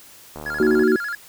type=click train; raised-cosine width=1 ms; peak=-20 dBFS; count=36; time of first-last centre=0.36-0.823 s; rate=75.6 Hz
type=tone with vibrato; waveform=triangle; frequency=1536 Hz; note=G6; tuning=36 cents flat; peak=-23 dBFS; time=0.46-1.15 s; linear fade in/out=2 ms; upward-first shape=square; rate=12 Hz; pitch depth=160 cents each way
type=chord; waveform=sine; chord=D# minor; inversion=second; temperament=just; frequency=233.3 / 311.1 / 373.4 Hz; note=A#3 / D#4 / F#4; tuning=+2 / 0 / +16 cents; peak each=-20 / -21 / -16 dBFS; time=0.6-0.96 s; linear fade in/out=2 ms
effects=white hiss -46 dBFS RMS until 1.28 s